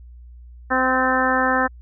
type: harmonic tone with a mistuned harmonic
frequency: 258.8 Hz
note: C4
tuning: 19 cents flat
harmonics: 1 / 2 / 3 / 4 / 5 / 6 / 7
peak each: -24 / -24 / -24 / -24 / -24 / -24 / -24 dBFS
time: 0.7-1.68 s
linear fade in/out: 20 ms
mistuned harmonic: 7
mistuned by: -21 cents
effects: added 60 Hz sine -39 dBFS peak until 1.81 s